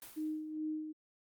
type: noise with exponential decay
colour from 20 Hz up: white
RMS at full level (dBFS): -47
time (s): 0.02-0.53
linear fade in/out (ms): 2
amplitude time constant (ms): 110
type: tone with tremolo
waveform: sine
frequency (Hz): 309.8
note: D#4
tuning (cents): -7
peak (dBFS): -34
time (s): 0.16-0.93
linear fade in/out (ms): 20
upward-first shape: sine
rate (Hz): 2.4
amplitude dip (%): 55
effects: Opus 32 kbps